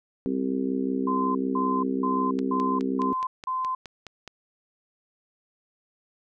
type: harmonic tone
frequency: 65.41 Hz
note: C2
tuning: in tune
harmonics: 3 / 4 / 5 / 6 / 7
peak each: -32 / -26 / -37 / -31 / -37 dBFS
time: 0.26-3.13 s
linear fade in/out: 0 ms
type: tone bursts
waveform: sine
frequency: 1032 Hz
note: C6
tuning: 24 cents flat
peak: -25 dBFS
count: 6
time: 1.07-3.75 s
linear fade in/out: 5 ms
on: 280 ms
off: 200 ms
type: click train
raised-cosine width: 0.2 ms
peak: -22 dBFS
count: 10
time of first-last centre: 2.39-4.277 s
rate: 4.77 Hz
effects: none